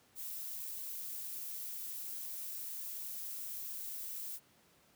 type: noise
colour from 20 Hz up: violet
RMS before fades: -43 dBFS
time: 0.15-4.4 s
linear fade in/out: 50 ms
effects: pink hiss -67 dBFS RMS until 4.95 s + high-pass 100 Hz 12 dB/octave